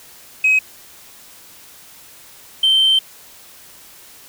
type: tone pair in turn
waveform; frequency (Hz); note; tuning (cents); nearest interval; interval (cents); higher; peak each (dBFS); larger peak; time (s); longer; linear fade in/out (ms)
sine; 2540 / 3115; D#7 / G7; +35 / -12; major third; 353; second; -9; neither; 0.44-0.59 / 2.63-2.99; second; 5
effects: tanh soft clip ceiling -8 dBFS + white hiss -43 dBFS RMS until 4.28 s